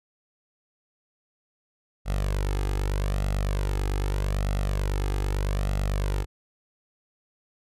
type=tone with flanger; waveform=sawtooth; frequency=49 Hz; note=G1; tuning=in tune; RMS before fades=-26 dBFS; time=2.05-6.26 s; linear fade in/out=50 ms; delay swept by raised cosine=1.5 to 2.43 ms; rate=0.81 Hz; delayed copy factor=+0.6; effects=resampled to 32000 Hz